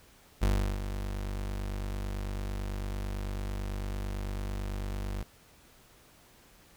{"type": "tone with ADSR envelope", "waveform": "35% pulse", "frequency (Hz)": 49, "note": "G1", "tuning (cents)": 0, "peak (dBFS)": -21, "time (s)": [0.41, 5.23], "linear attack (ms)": 21, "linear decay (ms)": 350, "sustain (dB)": -10, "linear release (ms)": 4, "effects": ["pink hiss -59 dBFS RMS until 6.76 s"]}